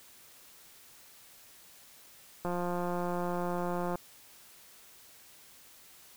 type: click train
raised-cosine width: 1 ms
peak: -21 dBFS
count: 266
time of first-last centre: 2.45-3.956 s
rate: 176 Hz
effects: white hiss -56 dBFS RMS until 6.16 s